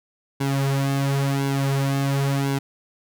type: tone with flanger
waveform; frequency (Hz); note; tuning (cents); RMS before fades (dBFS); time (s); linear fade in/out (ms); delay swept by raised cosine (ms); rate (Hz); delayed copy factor
sawtooth; 138; C#3; -7; -22; 0.4-2.59; 10; 1.6 to 5.2; 0.95; -0.75
effects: none